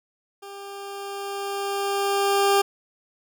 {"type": "tone with level ramp", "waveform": "20% pulse", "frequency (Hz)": 398.3, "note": "G4", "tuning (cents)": 28, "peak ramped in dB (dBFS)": [-33, -11], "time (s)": [0.42, 2.62], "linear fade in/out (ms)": 10, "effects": []}